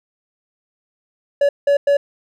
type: tone bursts at uneven times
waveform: triangle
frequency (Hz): 568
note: C#5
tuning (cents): +42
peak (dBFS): -9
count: 3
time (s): 1.41-1.49 / 1.67-1.77 / 1.87-1.97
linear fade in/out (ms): 5
effects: none